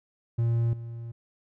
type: tone with level steps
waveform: triangle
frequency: 116.54 Hz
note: A#2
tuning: in tune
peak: -20 / -33 dBFS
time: 0.38-1.12 s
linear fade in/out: 10 ms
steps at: 0.73 s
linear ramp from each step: 2 ms
effects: none